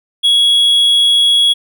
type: tone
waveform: triangle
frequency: 3338 Hz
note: G#7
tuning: 8 cents sharp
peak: -6 dBFS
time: 0.23-1.54 s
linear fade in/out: 20 ms
effects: none